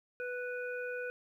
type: harmonic tone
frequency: 493.9 Hz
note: B4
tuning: in tune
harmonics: 1 / 3 / 5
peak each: -38 / -40 / -48 dBFS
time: 0.2-1.1 s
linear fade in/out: 0 ms
effects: 12-bit